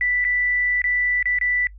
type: tone with dropouts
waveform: sine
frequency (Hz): 1975.5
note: B6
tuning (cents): 0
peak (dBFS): -18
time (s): 0.01-1.67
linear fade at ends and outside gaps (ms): 1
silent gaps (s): 0.243-0.249 / 0.818-0.841 / 1.227-1.256 / 1.387-1.412
effects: noise-tail reverb RT60 0.1 s tail -23 dB re dry + added 50 Hz sine -39 dBFS peak until 1.78 s